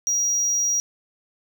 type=tone; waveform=triangle; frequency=5740 Hz; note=F8; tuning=47 cents sharp; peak=-18 dBFS; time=0.07-0.8 s; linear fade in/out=0 ms; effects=none